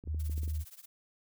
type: clicks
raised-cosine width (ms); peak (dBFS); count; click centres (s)
3; -34; 7; 0.039 / 0.075 / 0.146 / 0.297 / 0.379 / 0.433 / 0.478
type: tone with vibrato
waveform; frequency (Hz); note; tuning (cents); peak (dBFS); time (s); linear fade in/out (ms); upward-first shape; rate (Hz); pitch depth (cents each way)
sine; 76.9; D#2; -20; -31; 0.05-0.65; 50; triangle; 2.5; 19
type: noise with tremolo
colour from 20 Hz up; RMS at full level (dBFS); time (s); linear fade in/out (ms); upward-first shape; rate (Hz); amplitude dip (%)
blue; -48; 0.19-0.86; 10; triangle; 17; 95
effects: none